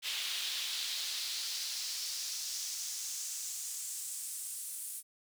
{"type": "noise with high-pass filter sweep", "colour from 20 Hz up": "brown", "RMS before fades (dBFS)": -39, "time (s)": [0.02, 5.03], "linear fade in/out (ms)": 50, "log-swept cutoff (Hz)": [3200, 9700], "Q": 2.2, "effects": []}